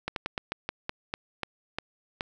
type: slowing click train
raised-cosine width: 0.3 ms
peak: -14 dBFS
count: 11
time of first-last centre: 0.08-2.209 s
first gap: 82 ms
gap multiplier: 1.2
effects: none